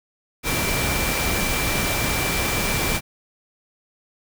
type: tone in noise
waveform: sine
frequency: 2349 Hz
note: D7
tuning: in tune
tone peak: -28 dBFS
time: 0.43-3.01 s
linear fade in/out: 50 ms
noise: pink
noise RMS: -23 dBFS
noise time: 0.43-3.01 s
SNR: -8 dB
effects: none